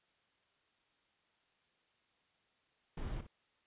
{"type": "noise with echo", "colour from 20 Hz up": "brown", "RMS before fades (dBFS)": -40, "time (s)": [2.97, 3.21], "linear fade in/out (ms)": 5, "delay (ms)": 59, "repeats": 1, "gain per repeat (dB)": -11, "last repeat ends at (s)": 3.269, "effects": ["white hiss -75 dBFS RMS until 3.66 s", "resampled to 8000 Hz"]}